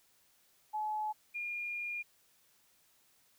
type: tone pair in turn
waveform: sine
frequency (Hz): 855 / 2418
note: A5 / D7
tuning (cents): -50 / +50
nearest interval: octave + tritone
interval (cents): 1800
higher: second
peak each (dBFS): -33 / -36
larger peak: first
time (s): 0.73-1.13 / 1.34-2.03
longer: second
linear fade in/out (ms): 20
effects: white hiss -69 dBFS RMS until 3.38 s